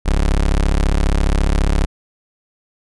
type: tone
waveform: 30% pulse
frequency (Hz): 34.65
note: C#1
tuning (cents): 0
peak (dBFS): -10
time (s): 0.05-1.86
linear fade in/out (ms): 20
effects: resampled to 24000 Hz